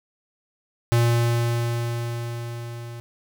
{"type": "tone with level ramp", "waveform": "square", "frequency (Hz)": 118, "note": "A#2", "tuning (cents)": 22, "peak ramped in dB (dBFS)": [-16, -35], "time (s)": [0.92, 3], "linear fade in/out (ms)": 0, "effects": []}